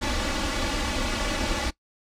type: noise with comb filter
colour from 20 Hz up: pink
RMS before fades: -26 dBFS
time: 0.01-1.71 s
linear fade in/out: 20 ms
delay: 3.5 ms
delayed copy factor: +1
effects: noise-tail reverb RT60 0.1 s tail -20 dB re dry + low-pass 6000 Hz 12 dB/octave

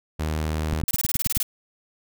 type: tone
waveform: sawtooth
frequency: 77.78 Hz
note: D#2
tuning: in tune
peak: -20 dBFS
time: 0.19-0.82 s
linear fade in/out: 10 ms
type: click train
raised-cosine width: 5 ms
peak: -14 dBFS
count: 7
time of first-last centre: 0.73-1.37 s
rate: 9.38 Hz
type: noise bursts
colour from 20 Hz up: blue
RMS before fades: -24 dBFS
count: 11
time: 0.88-1.429 s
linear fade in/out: 2 ms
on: 29 ms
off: 23 ms
effects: none

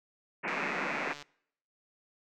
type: band-pass noise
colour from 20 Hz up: white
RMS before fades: -34 dBFS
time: 0.43-1.14 s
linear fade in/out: 20 ms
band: 160 to 2600 Hz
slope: 96 dB/octave
type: click train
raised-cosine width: 0.2 ms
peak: -28 dBFS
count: 109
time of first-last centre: 0.48-1.225 s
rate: 145 Hz
effects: noise-tail reverb RT60 0.7 s tail -25 dB re dry

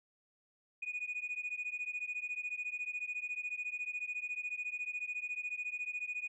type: beating tone pair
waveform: sine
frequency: 2462 / 2476 Hz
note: D#7 / D#7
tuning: -19 / -9 cents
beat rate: 14 Hz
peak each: -39 / -39 dBFS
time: 0.82-6.28 s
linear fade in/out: 10 ms
effects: tanh soft clip ceiling -32 dBFS

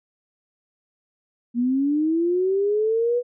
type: linear sweep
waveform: sine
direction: up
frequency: 233.9 to 493.9 Hz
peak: -18 dBFS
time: 1.54-3.23 s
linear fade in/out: 50 ms
effects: none

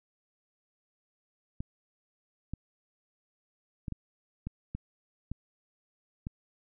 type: clicks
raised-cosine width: 5 ms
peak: -23 dBFS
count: 8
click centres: 1.605 / 2.536 / 3.882 / 3.923 / 4.47 / 4.75 / 5.316 / 6.269 s
effects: none

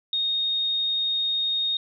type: tone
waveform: sine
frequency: 3711 Hz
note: A#7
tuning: 9 cents flat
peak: -22 dBFS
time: 0.13-1.77 s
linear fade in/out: 2 ms
effects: none

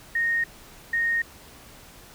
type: tone pair in turn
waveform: sine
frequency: 1855 / 1855 Hz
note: A#6 / A#6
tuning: -9 / -9 cents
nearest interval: unison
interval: 0 cents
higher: neither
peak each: -21 dBFS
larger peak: neither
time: 0.15-0.44 / 0.93-1.22 s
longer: neither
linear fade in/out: 5 ms
effects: pink hiss -48 dBFS RMS until 2.14 s

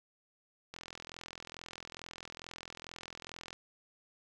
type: click train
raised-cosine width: 0.2 ms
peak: -27 dBFS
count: 119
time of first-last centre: 0.74-3.53 s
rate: 42.3 Hz
effects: none

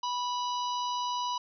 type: harmonic tone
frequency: 983 Hz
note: B5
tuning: 8 cents flat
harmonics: 1 / 3 / 4 / 5 / 6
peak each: -30 / -40 / -42 / -44 / -46 dBFS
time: 0.03-1.38 s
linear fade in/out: 5 ms
effects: none

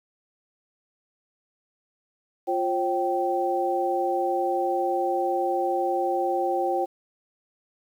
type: tone cluster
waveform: sine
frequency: 350.7 / 538 / 776 Hz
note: F4 / C5 / G5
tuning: +7 / +48 / -18 cents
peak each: -27 / -28 / -25 dBFS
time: 2.47-6.86 s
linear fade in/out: 20 ms
effects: 9-bit

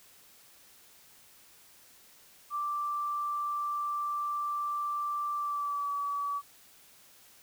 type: tone with pitch glide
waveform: sine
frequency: 1174 to 1143.9 Hz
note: D6 to D6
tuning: -1 to -46 cents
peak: -30 dBFS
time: 2.5-6.42 s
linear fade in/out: 50 ms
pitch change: -45 cents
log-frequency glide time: 5.37-5.9 s
effects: white hiss -58 dBFS RMS until 7.42 s

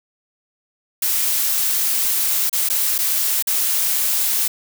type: noise with dropouts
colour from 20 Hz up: blue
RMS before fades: -19 dBFS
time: 1.02-4.48 s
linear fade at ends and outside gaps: 5 ms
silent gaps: 2.496-2.528 / 2.689-2.699 / 2.981-2.987 / 3.425-3.471 s
effects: none

